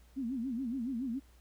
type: tone with vibrato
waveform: sine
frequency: 248.7 Hz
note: B3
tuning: 12 cents sharp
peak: -33 dBFS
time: 0.16-1.2 s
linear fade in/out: 20 ms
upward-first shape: sine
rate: 7.1 Hz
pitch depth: 180 cents each way
effects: added 60 Hz sine -58 dBFS peak until 1.4 s + pink hiss -67 dBFS RMS until 1.4 s